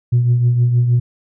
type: tone with tremolo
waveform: sine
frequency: 121.3 Hz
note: B2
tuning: 31 cents flat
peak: -7 dBFS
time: 0.12-1 s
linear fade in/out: 10 ms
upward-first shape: triangle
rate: 6.4 Hz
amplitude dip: 55%
effects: tanh soft clip ceiling -7 dBFS